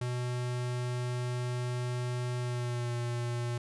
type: tone with pitch glide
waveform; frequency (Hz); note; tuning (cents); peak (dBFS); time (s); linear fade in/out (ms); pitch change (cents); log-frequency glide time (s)
square; 123.47 to 119.96; B2 to B2; 0 to -50; -32; 0.01-3.58; 5; -50; 2.39-2.94
effects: resampled to 24000 Hz